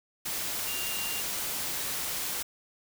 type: tone in noise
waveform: sine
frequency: 2794 Hz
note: F7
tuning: in tune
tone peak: -37 dBFS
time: 0.67-1.21 s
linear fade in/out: 10 ms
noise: white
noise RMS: -33 dBFS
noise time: 0.25-2.43 s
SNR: -7 dB
effects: none